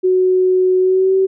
sine tone with pitch glide, 370 to 381.9 Hz, F#4 to G4, 0 to -45 cents, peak -10 dBFS, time 0.03-1.27 s, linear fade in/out 20 ms, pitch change +55 cents, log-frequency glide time 0.79-1.15 s, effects none

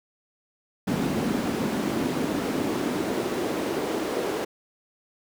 brown noise with high-pass filter sweep, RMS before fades -27 dBFS, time 0.87-4.45 s, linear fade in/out 10 ms, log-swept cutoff 210 to 390 Hz, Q 2, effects none

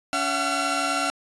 sawtooth tone cluster, 282.4 / 674 / 745 / 1364 Hz, C#4 / E5 / F#5 / F6, +32 / +38 / +12 / -41 cents, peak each -27 / -26 / -25 / -22 dBFS, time 0.13-1.1 s, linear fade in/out 0 ms, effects resampled to 24000 Hz

